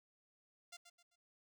5% pulse tone with echo, 695 Hz, F5, 9 cents flat, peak -39 dBFS, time 0.72-0.77 s, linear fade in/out 10 ms, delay 130 ms, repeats 3, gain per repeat -9 dB, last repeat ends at 1.16 s, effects none

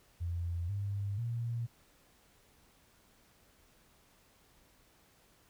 sine tone with pitch steps, 86 / 100.51 / 117.48 Hz, F2 / G2 / A#2, -26 / +44 / +14 cents, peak -33 dBFS, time 0.2-1.67 s, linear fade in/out 20 ms, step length 490 ms, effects pink hiss -66 dBFS RMS until 5.49 s

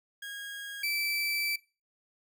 30% pulse tone pair in turn, 1637 / 2322 Hz, G#6 / D7, -25 / -20 cents, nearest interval tritone, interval 605 cents, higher second, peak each -36 / -26 dBFS, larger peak second, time 0.22-0.83 / 0.83-1.56 s, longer second, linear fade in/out 5 ms, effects noise-tail reverb RT60 0.3 s tail -20 dB re dry

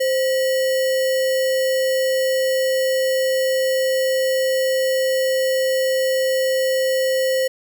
sine tone with sample-and-hold, 523.3 Hz, C5, in tune, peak -16 dBFS, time 0-7.48 s, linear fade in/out 10 ms, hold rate 2450 Hz, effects none

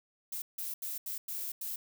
violet noise bursts at uneven times, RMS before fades -38 dBFS, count 6, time 0.32-0.42 / 0.58-0.74 / 0.82-0.98 / 1.06-1.18 / 1.28-1.52 / 1.61-1.76 s, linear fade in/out 5 ms, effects none

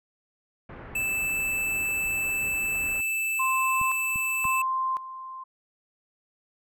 pink low-pass noise, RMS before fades -42 dBFS, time 0.69-3.01 s, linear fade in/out 5 ms, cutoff 2000 Hz, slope 24 dB/octave
square tone, 2637 Hz, E7, in tune, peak -26 dBFS, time 0.95-4.62 s, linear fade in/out 5 ms
sine tone with tremolo, 1046.5 Hz, C6, in tune, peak -24 dBFS, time 3.39-5.44 s, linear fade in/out 10 ms, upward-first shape square, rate 0.95 Hz, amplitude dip 75%
clicks, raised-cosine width 5 ms, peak -27 dBFS, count 3, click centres 3.814 / 4.159 / 4.453 s
effects none

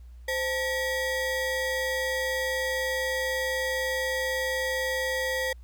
square ring-modulated tone, 701 Hz, F5, 6 cents sharp, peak -24 dBFS, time 0.28-5.53 s, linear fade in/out 5 ms, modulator 1220 Hz, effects added 60 Hz sine -43 dBFS peak until 5.63 s + pink hiss -68 dBFS RMS until 5.63 s

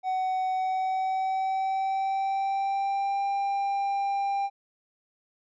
triangle tone with pitch glide, 750 to 794.6 Hz, F#5 to G5, +23 to +23 cents, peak -23 dBFS, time 0.03-4.5 s, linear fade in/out 50 ms, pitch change +100 cents, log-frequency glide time 0.54-3.24 s, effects resampled to 16000 Hz

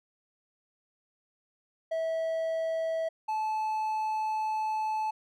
triangle tone pair in turn, 650 / 867.6 Hz, E5 / A5, -24 / -25 cents, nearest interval perfect fourth, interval 499 cents, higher second, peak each -26 dBFS, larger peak neither, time 1.91-3.09 / 3.28-5.11 s, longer second, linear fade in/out 10 ms, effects none

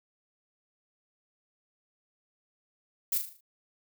violet noise with echo, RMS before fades -28 dBFS, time 3.12-3.18 s, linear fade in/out 5 ms, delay 38 ms, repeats 6, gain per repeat -6 dB, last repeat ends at 3.408 s, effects none

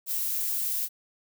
violet noise, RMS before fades -29 dBFS, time 0.06-0.89 s, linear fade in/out 50 ms, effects none

